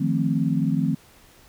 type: chord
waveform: sine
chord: F dominant seventh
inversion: third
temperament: equal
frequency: 155.56 / 174.61 / 220 / 261.6 Hz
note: Eb3 / F3 / A3 / C4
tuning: 0 / 0 / 0 / 0 cents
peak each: -24 / -25 / -26 / -25 dBFS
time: 0-0.95 s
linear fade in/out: 10 ms
effects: pink hiss -53 dBFS RMS until 1.48 s